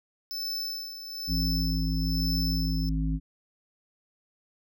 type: tone with tremolo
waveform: square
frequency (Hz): 5274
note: E8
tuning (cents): 0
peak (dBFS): -30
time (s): 0.31-2.89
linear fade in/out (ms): 0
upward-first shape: sine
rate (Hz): 1.1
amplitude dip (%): 65
type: harmonic tone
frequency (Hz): 53.2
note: G#1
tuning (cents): +42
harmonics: 1 / 3 / 5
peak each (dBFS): -27 / -30 / -32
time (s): 1.27-3.2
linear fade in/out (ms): 50
effects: none